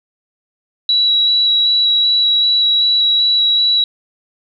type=tone with vibrato; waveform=sine; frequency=3905 Hz; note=B7; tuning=20 cents flat; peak=-10 dBFS; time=0.89-3.84 s; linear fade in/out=2 ms; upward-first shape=square; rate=2.6 Hz; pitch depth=8 cents each way; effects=none